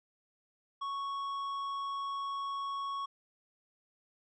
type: tone with tanh clipping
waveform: triangle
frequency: 1108.7 Hz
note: C#6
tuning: in tune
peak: -36 dBFS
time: 0.81-3.06 s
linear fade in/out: 10 ms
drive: 12 dB
effects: none